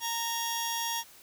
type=tone cluster; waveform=sawtooth; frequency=926 / 3331 / 5650 Hz; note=A#5 / G#7 / F8; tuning=-12 / +4 / +19 cents; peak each=-29 / -33 / -34 dBFS; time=0-1.04 s; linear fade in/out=50 ms; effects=white hiss -54 dBFS RMS until 1.22 s